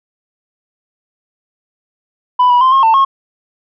sine tone with pitch steps, 994 / 976 / 1041 / 1076 / 896 / 1085 Hz, B5 / B5 / C6 / C6 / A5 / C#6, +11 / -21 / -9 / +48 / +31 / -37 cents, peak -4 dBFS, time 2.39-3.05 s, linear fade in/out 10 ms, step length 110 ms, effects tanh soft clip ceiling -5 dBFS

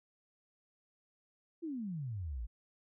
sine exponential sweep, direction down, 349.2 to 51.4 Hz, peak -37 dBFS, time 1.62-2.47 s, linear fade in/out 20 ms, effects none

